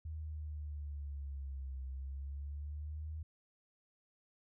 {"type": "linear two-way sweep", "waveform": "sine", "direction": "down then up", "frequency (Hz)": [78.9, 65.41, 78.9], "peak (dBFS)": -40, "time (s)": [0.05, 3.23], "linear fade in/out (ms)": 5, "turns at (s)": 1.85, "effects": []}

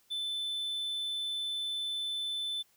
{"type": "tone", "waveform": "triangle", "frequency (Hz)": 3520, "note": "A7", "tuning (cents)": 0, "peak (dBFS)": -31, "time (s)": [0.1, 2.63], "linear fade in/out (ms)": 20, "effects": ["white hiss -68 dBFS RMS until 2.76 s"]}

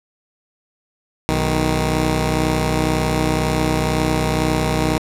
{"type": "tone pair together", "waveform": "10% pulse", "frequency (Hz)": [62, 156.23], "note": ["B1", "D#3"], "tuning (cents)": [7, 7], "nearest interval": "octave + major third", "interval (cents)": 1600, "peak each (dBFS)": -11, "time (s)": [1.29, 4.98], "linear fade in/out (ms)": 0, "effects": ["low-pass 12000 Hz 12 dB/octave"]}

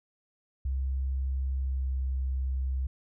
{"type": "tone with pitch glide", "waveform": "sine", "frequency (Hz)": [66.3, 65.54], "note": ["C2", "C2"], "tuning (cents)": [23, 4], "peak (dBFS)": -27, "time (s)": [0.65, 2.87], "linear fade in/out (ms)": 5, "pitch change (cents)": -19, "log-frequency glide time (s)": [1.58, 1.9], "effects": []}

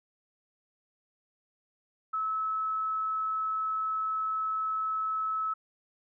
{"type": "tone", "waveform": "sine", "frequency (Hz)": 1298, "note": "E6", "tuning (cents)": -27, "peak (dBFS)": -28, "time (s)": [2.13, 5.54], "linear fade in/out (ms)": 10, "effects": []}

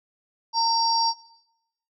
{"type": "tone cluster", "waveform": "sine", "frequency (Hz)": [916, 4642, 5580], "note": ["A#5", "D8", "F8"], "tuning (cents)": [-31, -21, -2], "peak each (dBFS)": [-21, -25, -27], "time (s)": [0.53, 1.14], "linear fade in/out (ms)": 50, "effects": ["noise-tail reverb RT60 0.8 s tail -17 dB re dry"]}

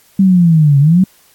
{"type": "linear two-way sweep", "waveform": "sine", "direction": "down then up", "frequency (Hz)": [196.6, 136.7, 193.6], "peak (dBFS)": -5, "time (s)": [0.19, 1.04], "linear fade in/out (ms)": 5, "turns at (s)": 0.79, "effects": ["white hiss -49 dBFS RMS until 1.34 s", "AAC 64 kbps"]}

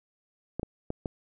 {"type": "clicks", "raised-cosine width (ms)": 2, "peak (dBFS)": -18, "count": 4, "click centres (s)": [0.596, 0.631, 0.904, 1.058], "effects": []}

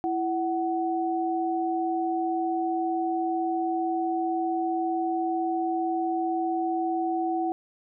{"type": "tone pair together", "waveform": "sine", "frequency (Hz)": [332.5, 747], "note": ["E4", "F#5"], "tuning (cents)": [15, 16], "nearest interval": "octave + major second", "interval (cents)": 1401, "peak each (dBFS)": -27, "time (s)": [0.04, 7.52], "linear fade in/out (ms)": 0, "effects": []}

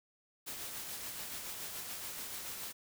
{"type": "noise with tremolo", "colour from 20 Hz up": "white", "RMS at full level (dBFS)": -42, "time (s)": [0.46, 2.73], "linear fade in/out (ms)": 20, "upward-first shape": "sine", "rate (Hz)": 7, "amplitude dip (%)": 30, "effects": []}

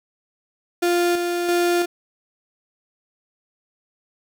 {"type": "tone with tremolo", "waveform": "35% pulse", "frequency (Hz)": 349.2, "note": "F4", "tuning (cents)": 0, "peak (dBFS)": -15, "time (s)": [0.82, 1.86], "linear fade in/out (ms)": 10, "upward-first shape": "square", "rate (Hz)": 1.5, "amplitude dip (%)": 40, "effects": []}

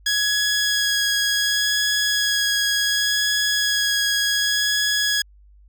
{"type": "tone with vibrato", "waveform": "15% pulse", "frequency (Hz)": 1668, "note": "G#6", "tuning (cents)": 7, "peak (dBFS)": -12, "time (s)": [0.06, 5.22], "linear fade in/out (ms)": 5, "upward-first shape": "sine", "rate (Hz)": 0.68, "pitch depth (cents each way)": 10, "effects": ["added 50 Hz sine -47 dBFS peak until 5.68 s"]}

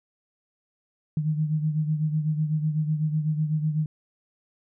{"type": "beating tone pair", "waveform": "sine", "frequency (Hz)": [153, 161], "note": ["D#3", "E3"], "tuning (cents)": [-29, -41], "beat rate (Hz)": 8, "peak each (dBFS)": [-23, -30], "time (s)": [1.17, 3.86], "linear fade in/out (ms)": 2, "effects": []}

